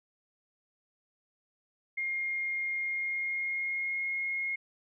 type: tone with pitch glide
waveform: sine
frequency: 2129 to 2152 Hz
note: C7 to C7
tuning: +30 to +48 cents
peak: -30 dBFS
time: 1.97-4.56 s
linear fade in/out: 10 ms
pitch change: +18 cents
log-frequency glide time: 2.77-4.08 s
effects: none